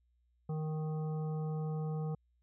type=harmonic tone; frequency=155.56 Hz; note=D#3; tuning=in tune; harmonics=1 / 3 / 5 / 7 / 8; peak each=-34 / -44 / -49 / -58 / -58 dBFS; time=0.49-2.15 s; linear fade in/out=5 ms; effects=added 60 Hz sine -70 dBFS peak until 2.42 s